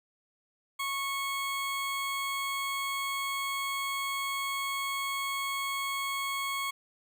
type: tone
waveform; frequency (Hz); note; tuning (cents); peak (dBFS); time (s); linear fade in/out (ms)
20% pulse; 1100; C#6; -14; -26; 0.79-6.71; 10
effects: none